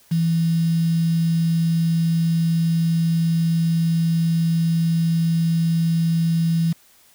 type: tone with quantisation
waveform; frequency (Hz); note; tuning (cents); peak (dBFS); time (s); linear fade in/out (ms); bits
sine; 165.5; E3; +7; -16; 0.11-6.73; 10; 6
effects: white hiss -54 dBFS RMS until 7.14 s